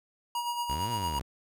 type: tone with tremolo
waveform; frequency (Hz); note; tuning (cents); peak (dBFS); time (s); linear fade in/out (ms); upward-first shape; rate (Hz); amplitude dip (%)
square; 955; A#5; +42; -29; 0.35-1.19; 2; sine; 8.8; 50
type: exponential two-way sweep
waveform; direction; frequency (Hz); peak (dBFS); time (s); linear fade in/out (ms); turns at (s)
sawtooth; up then down; 61.4 to 123.3 to 61.4; -30; 0.69-1.22; 10; 0.9
effects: none